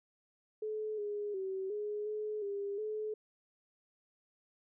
sine tone with pitch steps, 430.3 / 413.5 / 382 / 418.2 / 425.5 / 401.8 / 429 Hz, A4 / G#4 / G4 / G#4 / G#4 / G4 / A4, -39 / -8 / -45 / +12 / +42 / +43 / -44 cents, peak -35 dBFS, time 0.62-3.14 s, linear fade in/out 5 ms, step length 360 ms, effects none

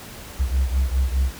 sine beating tone pair, 63.9 / 68.8 Hz, C2 / C#2, -40 / -12 cents, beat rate 4.9 Hz, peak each -18 / -21 dBFS, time 0.39-1.32 s, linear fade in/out 20 ms, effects tanh soft clip ceiling -14 dBFS + pink hiss -39 dBFS RMS until 1.39 s

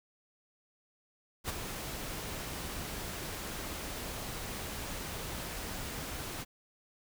pink noise with ADSR envelope, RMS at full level -34 dBFS, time 1.44-6.45 s, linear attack 51 ms, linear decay 18 ms, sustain -6 dB, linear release 33 ms, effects none

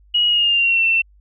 sine tone with pitch glide, 2900 to 2690 Hz, F#7 to E7, -35 to +34 cents, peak -13 dBFS, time 0.14-1.02 s, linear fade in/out 10 ms, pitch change -131 cents, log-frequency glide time 0.28-0.83 s, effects added 50 Hz sine -48 dBFS peak until 1.2 s

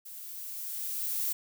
violet noise with level ramp, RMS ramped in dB -45 to -30 dBFS, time 0.05-1.33 s, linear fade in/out 10 ms, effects none

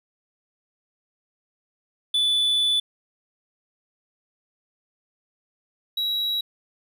triangle tone pair in turn, 3477 / 3878 Hz, A7 / B7, -21 / -32 cents, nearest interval major second, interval 189 cents, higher second, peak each -17 / -21 dBFS, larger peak first, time 2.14-2.8 / 5.97-6.41 s, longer first, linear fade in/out 5 ms, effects none

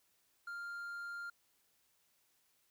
triangle tone, 1398 Hz, F6, 1 cent sharp, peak -40 dBFS, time 0.47-1.3 s, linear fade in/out 5 ms, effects white hiss -75 dBFS RMS until 2.7 s

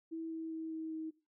sine tone with pitch steps, 325.8 / 323.7 / 321.7 / 319.6 / 317.6 Hz, E4 / E4 / E4 / D#4 / D#4, -20 / -31 / -42 / +47 / +36 cents, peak -38 dBFS, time 0.11-1.11 s, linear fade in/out 20 ms, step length 200 ms, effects noise-tail reverb RT60 0.3 s tail -18 dB re dry

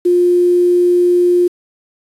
sine tone with quantisation, 353.9 Hz, F4, 23 cents sharp, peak -8 dBFS, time 0.05-1.48 s, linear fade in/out 10 ms, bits 6, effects resampled to 32000 Hz

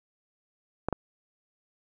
clicks, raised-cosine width 1 ms, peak -13 dBFS, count 2, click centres 0.886 / 0.927 s, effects none

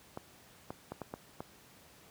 clicks, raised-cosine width 1 ms, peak -25 dBFS, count 6, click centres 0.174 / 0.705 / 0.92 / 1.017 / 1.139 / 1.405 s, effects pink hiss -59 dBFS RMS until 2.1 s + high-pass 80 Hz 12 dB/octave

